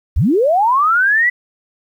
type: linear sweep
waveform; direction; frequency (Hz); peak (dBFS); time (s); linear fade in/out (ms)
sine; up; 43.65 to 1998; -10; 0.16-1.3; 10
effects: 8-bit